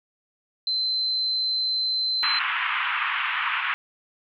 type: tone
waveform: sine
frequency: 4078 Hz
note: C8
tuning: 45 cents flat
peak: -22 dBFS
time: 0.67-2.39 s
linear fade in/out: 2 ms
type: band-pass noise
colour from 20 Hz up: pink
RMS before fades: -26 dBFS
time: 2.23-3.74 s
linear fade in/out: 0 ms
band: 1000 to 3000 Hz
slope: 48 dB/octave
effects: none